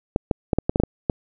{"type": "clicks", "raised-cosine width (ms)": 2, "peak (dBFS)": -5, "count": 9, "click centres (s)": [0.161, 0.312, 0.532, 0.586, 0.695, 0.759, 0.8, 0.836, 1.098], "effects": []}